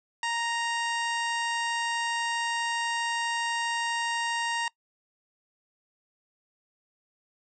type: harmonic tone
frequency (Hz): 932.3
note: A#5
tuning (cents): 0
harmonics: 1 / 2 / 3 / 4 / 5 / 6 / 7 / 8 / 9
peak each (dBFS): -30 / -32 / -35 / -41 / -43 / -43 / -48 / -44 / -45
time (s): 0.23-4.68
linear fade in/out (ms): 2
effects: noise-tail reverb RT60 0.1 s tail -23 dB re dry